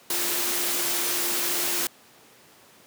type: tone in noise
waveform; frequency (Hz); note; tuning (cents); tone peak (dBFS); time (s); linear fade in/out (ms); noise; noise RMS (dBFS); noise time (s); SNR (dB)
sine; 349.2; F4; 0; -37; 0.1-1.87; 2; white; -26; 0.1-1.87; -14
effects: pink hiss -53 dBFS RMS until 2.86 s + high-pass 200 Hz 12 dB/octave